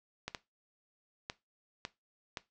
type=clicks; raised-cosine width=0.2 ms; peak=-20 dBFS; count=5; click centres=0.28 / 0.348 / 1.299 / 1.851 / 2.372 s; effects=noise-tail reverb RT60 0.2 s tail -17 dB re dry + low-pass 7000 Hz 12 dB/octave